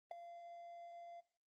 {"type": "tone with ADSR envelope", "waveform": "triangle", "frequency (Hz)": 688, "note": "F5", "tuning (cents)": -26, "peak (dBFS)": -37, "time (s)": [0.11, 1.21], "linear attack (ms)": 3, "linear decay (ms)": 8, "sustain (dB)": -13, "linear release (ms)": 16, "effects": ["noise-tail reverb RT60 0.4 s tail -18 dB re dry", "Opus 24 kbps"]}